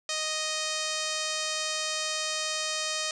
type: tone with low-pass filter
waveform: 5% pulse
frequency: 622.3 Hz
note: D#5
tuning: in tune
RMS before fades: -31 dBFS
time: 0.09-3.11 s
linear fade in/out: 2 ms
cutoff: 7100 Hz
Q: 1.3
effects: none